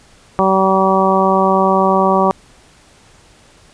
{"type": "harmonic tone", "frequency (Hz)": 191.2, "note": "G3", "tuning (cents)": -43, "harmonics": [1, 2, 3, 4, 5, 6], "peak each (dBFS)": [-17, -17, -17, -17, -17, -17], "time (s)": [0.39, 2.31], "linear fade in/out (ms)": 0, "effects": ["pink hiss -47 dBFS RMS until 3.73 s", "resampled to 22050 Hz"]}